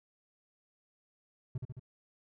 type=tone with echo; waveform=triangle; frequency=126.5 Hz; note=B2; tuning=42 cents sharp; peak=-31 dBFS; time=1.55-1.58 s; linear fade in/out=5 ms; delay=72 ms; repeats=3; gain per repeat=-3 dB; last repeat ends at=1.796 s; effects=none